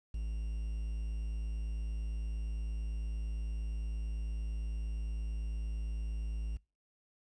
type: tone with quantisation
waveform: triangle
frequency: 54.4 Hz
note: A1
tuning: 19 cents flat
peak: -32 dBFS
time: 0.14-6.57 s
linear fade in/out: 5 ms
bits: 10
effects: noise-tail reverb RT60 0.3 s tail -25 dB re dry + resampled to 22050 Hz